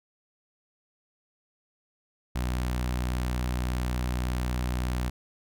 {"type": "tone with notch filter", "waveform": "sawtooth", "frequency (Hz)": 61.74, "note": "B1", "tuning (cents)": 0, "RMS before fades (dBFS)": -29, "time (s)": [2.35, 5.1], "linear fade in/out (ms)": 10, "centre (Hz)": 450, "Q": 2, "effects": []}